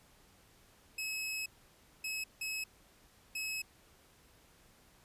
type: tone bursts at uneven times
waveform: sawtooth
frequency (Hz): 2573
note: E7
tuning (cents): -43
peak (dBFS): -33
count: 4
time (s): 0.98-1.46 / 2.04-2.24 / 2.41-2.64 / 3.35-3.62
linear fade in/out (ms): 5
effects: pink hiss -64 dBFS RMS until 5.04 s + resampled to 32000 Hz

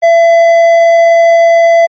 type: tone with hard clipping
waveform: triangle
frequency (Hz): 672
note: E5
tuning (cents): +33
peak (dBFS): -4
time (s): 0.02-1.87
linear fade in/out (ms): 20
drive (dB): 9
effects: MP3 32 kbps

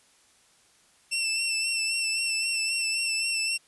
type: tone with vibrato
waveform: 20% pulse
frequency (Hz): 2684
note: E7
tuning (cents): +31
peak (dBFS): -20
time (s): 1.11-3.58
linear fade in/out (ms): 20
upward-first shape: sine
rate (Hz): 3.8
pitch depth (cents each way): 31
effects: white hiss -61 dBFS RMS until 3.67 s + resampled to 24000 Hz

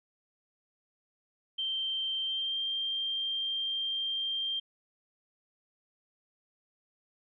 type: tone with pitch glide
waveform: sine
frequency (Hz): 3136 to 3176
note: G7 to G7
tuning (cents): 0 to +22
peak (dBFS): -30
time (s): 1.58-4.6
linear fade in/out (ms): 10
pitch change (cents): +22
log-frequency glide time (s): 2.22-2.57
effects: none

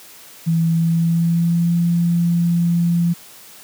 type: tone with pitch glide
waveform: sine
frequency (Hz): 164.81 to 171.12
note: E3 to F3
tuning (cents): 0 to -35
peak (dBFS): -13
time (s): 0.46-3.14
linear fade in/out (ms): 20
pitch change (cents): +65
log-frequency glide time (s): 0.73-1.76
effects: white hiss -42 dBFS RMS until 3.63 s + high-pass 100 Hz 12 dB/octave

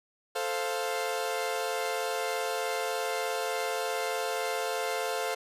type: chord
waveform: sawtooth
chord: F major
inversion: first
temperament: equal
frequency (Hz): 440 / 523.3 / 698.5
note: A4 / C5 / F5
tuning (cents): 0 / 0 / 0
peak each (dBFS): -30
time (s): 0.35-5.35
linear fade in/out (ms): 10
effects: resampled to 32000 Hz

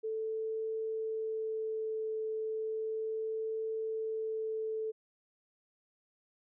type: tone with vibrato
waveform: sine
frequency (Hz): 440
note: A4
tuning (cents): 0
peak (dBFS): -33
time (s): 0.03-4.92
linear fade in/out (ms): 20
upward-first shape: triangle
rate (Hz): 0.34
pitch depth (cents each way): 9
effects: none

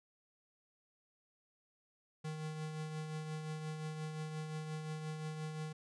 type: tone with tremolo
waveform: square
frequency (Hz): 155.5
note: D#3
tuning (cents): -1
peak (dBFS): -39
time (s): 2.24-5.73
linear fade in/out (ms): 10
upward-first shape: triangle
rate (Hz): 5.7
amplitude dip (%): 45
effects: resampled to 22050 Hz

